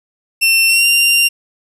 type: tone with pitch glide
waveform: sawtooth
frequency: 2700 to 2776 Hz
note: E7 to F7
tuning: +41 to -11 cents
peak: -6 dBFS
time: 0.41-1.29 s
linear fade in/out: 20 ms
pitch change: +48 cents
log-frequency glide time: 0.68-0.86 s
effects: resampled to 32000 Hz + 8-bit